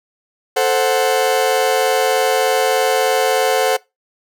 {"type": "chord", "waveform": "40% pulse", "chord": "F# diminished", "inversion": "first", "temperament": "equal", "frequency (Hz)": [440, 523.3, 740], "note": ["A4", "C5", "F#5"], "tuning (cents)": [0, 0, 0], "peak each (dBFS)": -17, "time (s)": [0.56, 3.77], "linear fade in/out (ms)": 10, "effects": ["noise-tail reverb RT60 0.2 s tail -21 dB re dry"]}